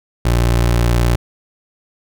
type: tone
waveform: 25% pulse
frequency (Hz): 59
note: A#1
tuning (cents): +22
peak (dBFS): -8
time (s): 0.25-1.16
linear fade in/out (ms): 5
effects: none